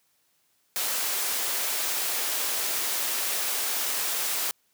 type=high-pass noise; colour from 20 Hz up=white; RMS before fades=-28 dBFS; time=0.76-4.51 s; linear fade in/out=0 ms; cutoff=380 Hz; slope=12 dB/octave; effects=white hiss -69 dBFS RMS until 4.73 s + high-pass 80 Hz 12 dB/octave